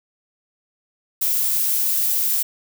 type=noise; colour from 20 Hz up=violet; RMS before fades=-20 dBFS; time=1.21-2.43 s; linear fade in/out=10 ms; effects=none